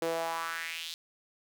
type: tone with high-pass filter sweep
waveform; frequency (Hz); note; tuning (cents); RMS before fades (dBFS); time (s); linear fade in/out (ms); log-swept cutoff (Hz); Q
sawtooth; 164.9; E3; +1; -35; 0.02-0.94; 0; 420 to 4000; 3.3
effects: none